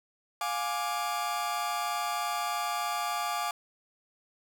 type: chord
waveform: 40% pulse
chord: D diminished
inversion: first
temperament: equal with one note detuned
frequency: 707.4 / 830.6 / 1174.7 Hz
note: F5 / Ab5 / D6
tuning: +22 / 0 / 0 cents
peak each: -34 / -34 / -32 dBFS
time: 0.41-3.51 s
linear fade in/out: 2 ms
effects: none